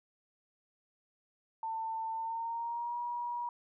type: tone with pitch glide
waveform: sine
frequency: 895 to 959.2 Hz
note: A5 to A#5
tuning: +29 to +49 cents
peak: -34 dBFS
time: 1.63-3.49 s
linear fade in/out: 2 ms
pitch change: +120 cents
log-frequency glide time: 2.13-2.98 s
effects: none